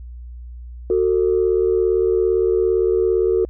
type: tone pair together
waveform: sine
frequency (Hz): 370.9 / 448.5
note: F#4 / A4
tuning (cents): +4 / +33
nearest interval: minor third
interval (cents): 329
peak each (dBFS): -16 / -17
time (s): 0.9-3.45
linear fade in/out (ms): 2
effects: tanh soft clip ceiling -7 dBFS + added 60 Hz sine -32 dBFS peak until 3.49 s